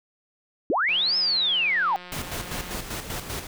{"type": "linear two-way sweep", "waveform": "sine", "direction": "up then down", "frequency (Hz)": [233.1, 5274, 735], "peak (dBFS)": -20, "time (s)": [0.7, 1.96], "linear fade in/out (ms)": 0, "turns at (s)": 1.17}
{"type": "click train", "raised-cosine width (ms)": 0.3, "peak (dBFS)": -25, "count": 332, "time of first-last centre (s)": [0.89, 2.739], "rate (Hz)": 179}
{"type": "noise with tremolo", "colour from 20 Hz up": "pink", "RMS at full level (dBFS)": -31, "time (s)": [2.12, 3.47], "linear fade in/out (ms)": 2, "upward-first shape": "square", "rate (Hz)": 5.1, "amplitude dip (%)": 55}
{"effects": []}